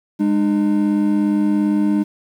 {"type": "tone pair together", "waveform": "triangle", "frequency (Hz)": [205.4, 302.7], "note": ["G#3", "D#4"], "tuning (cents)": [-19, -48], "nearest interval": "perfect fifth", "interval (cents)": 671, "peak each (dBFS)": -15, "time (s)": [0.19, 2.04], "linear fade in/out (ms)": 20, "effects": ["8-bit"]}